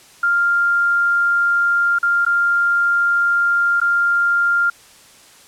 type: tone with dropouts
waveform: sine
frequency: 1396.9 Hz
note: F6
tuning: in tune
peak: -13 dBFS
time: 0.23-4.7 s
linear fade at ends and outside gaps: 5 ms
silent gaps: 1.987-2.029 / 2.251-2.263 / 3.802-3.814 s
effects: white hiss -46 dBFS RMS until 5.47 s + low-pass 10000 Hz 12 dB/octave